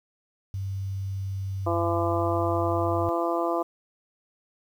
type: tone with pitch glide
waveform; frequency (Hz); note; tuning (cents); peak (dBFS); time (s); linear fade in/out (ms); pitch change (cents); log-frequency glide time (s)
sine; 97 to 96.33; G2 to G2; -18 to -30; -28; 0.54-3.09; 0; -12; 0.98-2.26
type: harmonic tone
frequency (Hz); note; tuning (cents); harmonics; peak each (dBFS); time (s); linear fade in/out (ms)
169.6; E3; +50; 2 / 3 / 4 / 5 / 6 / 7; -28 / -31 / -28 / -36 / -32 / -33; 1.66-3.63; 10
effects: 9-bit